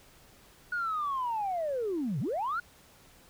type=linear two-way sweep; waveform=sine; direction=down then up; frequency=1467 to 116.54 to 1467 Hz; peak=-28 dBFS; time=0.72-2.6 s; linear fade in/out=5 ms; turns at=2.2 s; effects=tanh soft clip ceiling -25 dBFS + pink hiss -58 dBFS RMS until 3.29 s